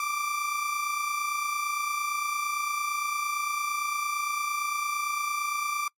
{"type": "tone pair together", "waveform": "30% pulse", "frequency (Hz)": [1171.2, 1200], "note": ["D6", "D6"], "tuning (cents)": [-5, 37], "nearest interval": "unison", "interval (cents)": 42, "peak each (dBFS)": [-26, -31], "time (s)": [0, 5.88], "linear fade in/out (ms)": 2, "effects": ["noise-tail reverb RT60 0.1 s tail -26 dB re dry", "MP3 64 kbps"]}